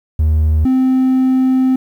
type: tone pair in turn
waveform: triangle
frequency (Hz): 77.78 / 259.7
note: D#2 / C4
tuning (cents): 0 / -13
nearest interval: octave + major sixth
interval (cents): 2087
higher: second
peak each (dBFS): -7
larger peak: neither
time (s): 0.19-0.65 / 0.65-1.76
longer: second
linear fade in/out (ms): 5
effects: tanh soft clip ceiling -3 dBFS + 8-bit